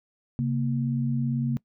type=tone pair together; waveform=sine; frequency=135.1 / 233.1 Hz; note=C#3 / A#3; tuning=-44 / 0 cents; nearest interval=major sixth; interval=944 cents; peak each=-25 / -27 dBFS; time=0.39-1.57 s; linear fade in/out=0 ms; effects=noise-tail reverb RT60 0.1 s tail -22 dB re dry